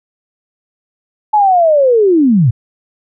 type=linear sweep; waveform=sine; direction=down; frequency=865 to 103.83 Hz; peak=-6 dBFS; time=1.33-2.51 s; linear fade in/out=10 ms; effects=none